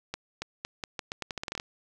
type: accelerating click train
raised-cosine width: 0.2 ms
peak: -16 dBFS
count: 15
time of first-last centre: 0.14-1.599 s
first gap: 280 ms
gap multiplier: 0.82
effects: none